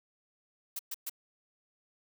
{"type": "noise bursts", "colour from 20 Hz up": "blue", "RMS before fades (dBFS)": -37, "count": 3, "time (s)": [0.76, 1.096], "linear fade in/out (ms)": 5, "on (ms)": 32, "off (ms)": 120, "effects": []}